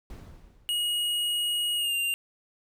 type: noise with exponential decay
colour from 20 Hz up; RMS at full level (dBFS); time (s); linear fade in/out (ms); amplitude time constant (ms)
brown; -38; 0.1-1.12; 2; 220
type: tone with pitch glide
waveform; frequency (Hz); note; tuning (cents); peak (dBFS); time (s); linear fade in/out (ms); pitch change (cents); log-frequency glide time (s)
square; 2888 to 2788; F#7 to F7; -43 to -4; -26; 0.69-2.14; 0; -61; 1.76-1.95
effects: none